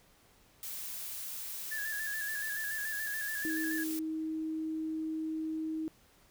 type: noise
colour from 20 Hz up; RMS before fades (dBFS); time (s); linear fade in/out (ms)
blue; -41; 0.63-3.99; 0
type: tone with vibrato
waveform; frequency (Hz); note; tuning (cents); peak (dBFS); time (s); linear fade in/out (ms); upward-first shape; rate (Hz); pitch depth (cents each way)
sine; 1708; G#6; +48; -35; 1.71-3.84; 10; square; 7; 46
type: tone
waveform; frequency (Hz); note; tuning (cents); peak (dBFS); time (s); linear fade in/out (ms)
sine; 316.5; D#4; +30; -33; 3.45-5.88; 0
effects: pink hiss -64 dBFS RMS until 6.3 s